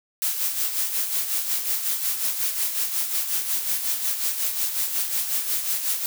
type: noise with tremolo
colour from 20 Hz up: blue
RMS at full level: -23 dBFS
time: 0.22-6.06 s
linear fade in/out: 0 ms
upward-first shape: sine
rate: 5.5 Hz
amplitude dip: 55%
effects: none